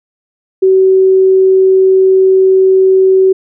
sine tone, 379.3 Hz, F#4, 43 cents sharp, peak -4 dBFS, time 0.62-3.33 s, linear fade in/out 10 ms, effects none

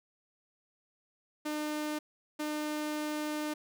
sawtooth tone bursts at uneven times, 302.1 Hz, D4, 49 cents sharp, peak -29 dBFS, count 2, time 1.45-1.99 / 2.39-3.54 s, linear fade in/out 10 ms, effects none

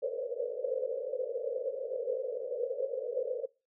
white band-pass noise, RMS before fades -35 dBFS, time 0.02-3.46 s, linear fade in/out 10 ms, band 460 to 550 Hz, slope 96 dB/octave, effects noise-tail reverb RT60 0.3 s tail -23 dB re dry

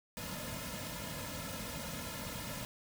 pink noise with comb filter, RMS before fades -42 dBFS, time 0.17-2.65 s, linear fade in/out 0 ms, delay 2.6 ms, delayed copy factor -1, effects none

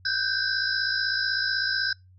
sine tone cluster, 1525 / 1581 / 4002 / 4923 / 5260 Hz, G6 / G6 / B7 / D#8 / E8, -48 / +14 / +22 / -19 / -5 cents, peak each -29 / -28 / -36 / -30 / -31 dBFS, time 0.05-1.93 s, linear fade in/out 5 ms, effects noise-tail reverb RT60 0.2 s tail -24 dB re dry + added 92 Hz sine -51 dBFS peak until 2.18 s

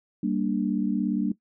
sine chord, G minor, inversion none, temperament equal, 196 / 233.1 / 293.7 Hz, G3 / Bb3 / D4, 0 / 0 / 0 cents, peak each -27 dBFS, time 0.23-1.32 s, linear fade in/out 5 ms, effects noise-tail reverb RT60 0.1 s tail -18 dB re dry

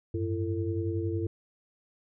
sine tone cluster, 94.9 / 105.7 / 336.6 / 447 Hz, F#2 / G#2 / E4 / A4, +44 / +31 / +36 / +27 cents, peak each -31 / -37 / -32 / -37 dBFS, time 0.14-1.27 s, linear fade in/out 5 ms, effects none

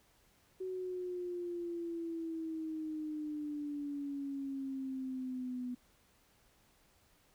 sine exponential sweep, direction down, 375 to 246.9 Hz, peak -37 dBFS, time 0.6-5.75 s, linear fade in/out 10 ms, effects pink hiss -69 dBFS RMS until 7.34 s

